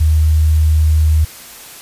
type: tone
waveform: sine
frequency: 77.78 Hz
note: D#2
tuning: in tune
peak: -8 dBFS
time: 0-1.25 s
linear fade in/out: 10 ms
effects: white hiss -35 dBFS RMS until 1.81 s + resampled to 32000 Hz